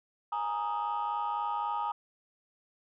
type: chord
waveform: sine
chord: Ab suspended second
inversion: none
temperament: just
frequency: 830.6 / 934.4 / 1245.9 Hz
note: Ab5 / Bb5 / Eb6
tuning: 0 / +4 / +2 cents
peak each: -33 / -32 / -34 dBFS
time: 0.32-1.92 s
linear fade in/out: 5 ms
effects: tanh soft clip ceiling -25 dBFS